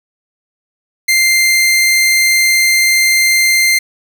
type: tone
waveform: sawtooth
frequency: 2093 Hz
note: C7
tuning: in tune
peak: -5 dBFS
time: 1.08-3.79 s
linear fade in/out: 10 ms
effects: 7-bit